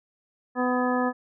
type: harmonic tone with a mistuned harmonic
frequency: 250.4 Hz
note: B3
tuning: 24 cents sharp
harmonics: 1 / 2 / 3 / 4 / 5 / 7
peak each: -25 / -28 / -30 / -31 / -32 / -33 dBFS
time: 0.55-1.13 s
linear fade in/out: 50 ms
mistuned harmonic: 7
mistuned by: -40 cents
effects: none